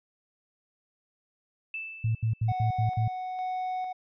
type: tone with exponential decay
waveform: sine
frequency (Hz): 2640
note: E7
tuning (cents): +2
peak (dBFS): -31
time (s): 1.74-2.66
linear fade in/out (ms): 2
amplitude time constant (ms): 200
type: tone bursts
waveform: sine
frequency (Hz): 111.9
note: A2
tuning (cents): +30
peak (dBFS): -23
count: 6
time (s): 2.04-3.08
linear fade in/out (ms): 5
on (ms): 110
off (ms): 76
type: tone with tremolo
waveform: triangle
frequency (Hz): 740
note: F#5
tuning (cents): 0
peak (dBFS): -27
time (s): 2.48-3.93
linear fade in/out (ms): 10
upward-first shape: square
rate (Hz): 1.1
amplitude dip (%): 30
effects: resampled to 11025 Hz